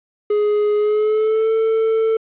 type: tone with pitch glide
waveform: triangle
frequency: 417.8 to 445.2 Hz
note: G#4 to A4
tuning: +10 to +20 cents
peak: -12 dBFS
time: 0.3-2.17 s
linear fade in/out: 5 ms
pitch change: +110 cents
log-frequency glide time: 0.77-1.51 s
effects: resampled to 8000 Hz + 8-bit